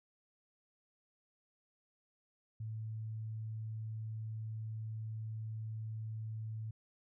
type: tone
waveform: sine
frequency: 110 Hz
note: A2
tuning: in tune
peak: -39 dBFS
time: 2.6-6.71 s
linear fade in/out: 5 ms
effects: none